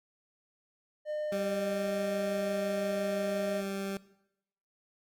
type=tone with pitch glide; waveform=triangle; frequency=605 to 613.8 Hz; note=D#5 to D#5; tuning=-49 to -24 cents; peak=-30 dBFS; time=1.05-3.63 s; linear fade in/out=50 ms; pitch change=+25 cents; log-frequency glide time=1.44-1.92 s
type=tone; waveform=20% pulse; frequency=196 Hz; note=G3; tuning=in tune; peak=-29 dBFS; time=1.32-3.97 s; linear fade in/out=2 ms
effects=noise-tail reverb RT60 0.8 s tail -19 dB re dry + Opus 48 kbps